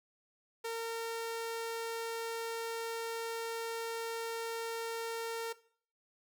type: tone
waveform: sawtooth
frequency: 457.7 Hz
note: A#4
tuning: 32 cents flat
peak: -32 dBFS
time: 0.64-5.53 s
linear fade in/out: 10 ms
effects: noise-tail reverb RT60 0.5 s tail -18 dB re dry